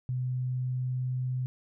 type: tone with pitch glide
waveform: sine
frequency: 126.7 to 127.51 Hz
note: B2 to C3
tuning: +45 to -44 cents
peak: -28 dBFS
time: 0.09-1.46 s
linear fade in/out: 0 ms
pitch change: +11 cents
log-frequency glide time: 0.19-1.3 s
effects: none